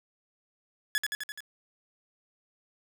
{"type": "tone with echo", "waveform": "sawtooth", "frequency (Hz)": 1700, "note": "G#6", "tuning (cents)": 40, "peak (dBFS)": -21, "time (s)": [0.95, 0.98], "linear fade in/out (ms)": 0, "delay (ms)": 85, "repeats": 5, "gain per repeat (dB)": -3, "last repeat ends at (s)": 1.405, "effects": []}